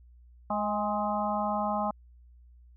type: harmonic tone with a mistuned harmonic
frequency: 210 Hz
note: G#3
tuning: 19 cents sharp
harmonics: 1 / 3 / 4 / 5 / 6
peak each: -33 / -33 / -31 / -34 / -37 dBFS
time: 0.5-1.91 s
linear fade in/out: 5 ms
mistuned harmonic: 4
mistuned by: -34 cents
effects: added 60 Hz sine -52 dBFS peak until 2.76 s